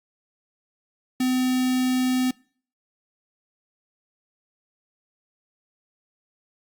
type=tone with notch filter; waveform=square; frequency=255 Hz; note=C4; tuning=44 cents flat; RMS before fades=-22 dBFS; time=1.2-2.31 s; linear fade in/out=5 ms; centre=1000 Hz; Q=0.89; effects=noise-tail reverb RT60 0.5 s tail -25 dB re dry + Opus 48 kbps